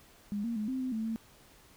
sine tone with pitch steps, 205 / 233 / 212.5 / 260.8 / 257 / 221.1 / 224.3 Hz, G#3 / A#3 / G#3 / C4 / C4 / A3 / A3, -22 / -1 / +40 / -5 / -31 / +9 / +34 cents, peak -31 dBFS, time 0.32-1.16 s, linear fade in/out 0 ms, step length 120 ms, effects pink hiss -59 dBFS RMS until 1.76 s

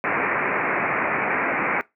white low-pass noise, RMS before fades -23 dBFS, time 0.04-1.81 s, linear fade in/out 0 ms, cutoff 2400 Hz, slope 96 dB/octave, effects noise-tail reverb RT60 0.2 s tail -21 dB re dry + high-pass 200 Hz 12 dB/octave

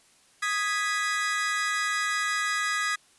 40% pulse chord, G# minor, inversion second, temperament equal, 1244.5 / 1661.2 / 1975.5 Hz, D#6 / G#6 / B6, 0 / 0 / 0 cents, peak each -29 dBFS, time 0.42-2.96 s, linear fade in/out 10 ms, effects white hiss -60 dBFS RMS until 3.18 s + resampled to 24000 Hz

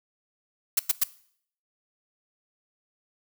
blue noise bursts, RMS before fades -21 dBFS, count 3, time 0.77-1.037 s, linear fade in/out 5 ms, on 23 ms, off 99 ms, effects noise-tail reverb RT60 0.6 s tail -19 dB re dry

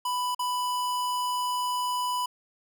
square tone with dropouts, 992 Hz, B5, 7 cents sharp, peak -27 dBFS, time 0.05-2.26 s, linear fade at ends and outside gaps 5 ms, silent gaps 0.348-0.392 s, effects none

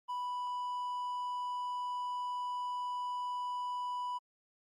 triangle tone, 987.8 Hz, B5, in tune, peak -33 dBFS, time 0.08-4.19 s, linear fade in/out 20 ms, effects Opus 32 kbps

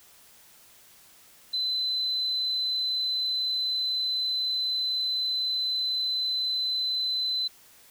sine tone, 4034 Hz, B7, 36 cents sharp, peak -25 dBFS, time 1.53-7.48 s, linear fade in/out 10 ms, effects white hiss -55 dBFS RMS until 7.9 s

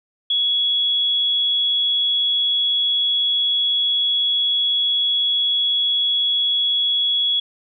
sine tone, 3358 Hz, G#7, 18 cents sharp, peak -16 dBFS, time 0.3-7.4 s, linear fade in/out 5 ms, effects none

